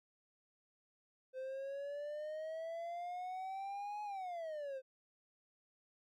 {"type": "exponential two-way sweep", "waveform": "triangle", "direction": "up then down", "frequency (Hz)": [515, 843, 515], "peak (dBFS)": -39, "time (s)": [1.33, 4.82], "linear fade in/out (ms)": 50, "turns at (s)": 4.03, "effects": []}